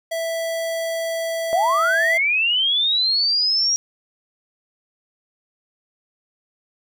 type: tone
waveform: square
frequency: 659.3 Hz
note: E5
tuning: in tune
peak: -23 dBFS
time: 0.11-2.18 s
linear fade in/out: 10 ms
type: linear sweep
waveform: sine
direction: up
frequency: 644 to 5710 Hz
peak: -16 dBFS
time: 1.53-3.76 s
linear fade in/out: 0 ms
effects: none